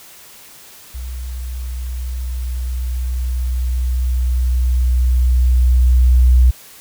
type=tone with level ramp; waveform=sine; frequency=62.2 Hz; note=B1; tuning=13 cents sharp; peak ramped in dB=-24 to -6 dBFS; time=0.94-6.51 s; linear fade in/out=10 ms; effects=white hiss -41 dBFS RMS until 6.8 s